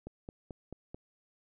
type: click train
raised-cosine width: 2 ms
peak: -29 dBFS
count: 5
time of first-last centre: 0.07-0.945 s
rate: 4.57 Hz
effects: none